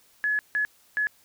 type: tone bursts at uneven times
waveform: sine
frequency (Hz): 1700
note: G#6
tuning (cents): +40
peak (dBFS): -22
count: 3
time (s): 0.24-0.39 / 0.55-0.65 / 0.97-1.07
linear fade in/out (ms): 0
effects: white hiss -60 dBFS RMS until 1.24 s